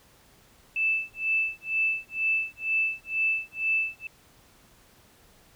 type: tone with tremolo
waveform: sine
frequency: 2637 Hz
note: E7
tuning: in tune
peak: -21 dBFS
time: 0.76-4.07 s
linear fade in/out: 2 ms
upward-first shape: sine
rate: 2.1 Hz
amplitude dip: 100%
effects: pink hiss -58 dBFS RMS until 5.55 s